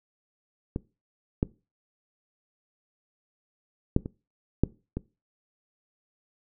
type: clicks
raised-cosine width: 3 ms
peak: -16 / -10 / -7 / -21 / -7 / -17 dBFS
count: 6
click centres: 0.761 / 1.429 / 3.964 / 4.059 / 4.636 / 4.97 s
effects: noise-tail reverb RT60 0.3 s tail -21 dB re dry